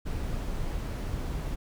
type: noise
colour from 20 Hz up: brown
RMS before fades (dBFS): -32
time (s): 0.05-1.56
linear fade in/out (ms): 20
effects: none